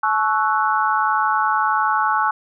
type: chord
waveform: sine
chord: F# minor seventh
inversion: first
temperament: equal with one note detuned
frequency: 859.9 / 1108.7 / 1318.5 / 1480 Hz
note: A5 / C#6 / E6 / F#6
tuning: -40 / 0 / 0 / 0 cents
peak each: -20 / -21 / -22 / -23 dBFS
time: 0.03-2.31 s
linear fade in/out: 5 ms
effects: none